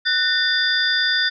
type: tone cluster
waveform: sine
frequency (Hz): 1490 / 1819 / 3546 / 4841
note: F#6 / A#6 / A7 / D#8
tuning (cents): +12 / -43 / +13 / -48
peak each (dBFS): -22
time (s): 0.05-1.3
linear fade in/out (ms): 20
effects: none